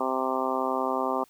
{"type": "harmonic tone", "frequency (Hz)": 130.81, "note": "C3", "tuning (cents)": 0, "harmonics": [2, 3, 4, 5, 6, 7, 8, 9], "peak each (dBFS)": [-33, -33, -33, -33, -33, -33, -33, -33], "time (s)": [0, 1.24], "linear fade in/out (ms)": 5, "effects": ["white hiss -61 dBFS RMS until 1.29 s"]}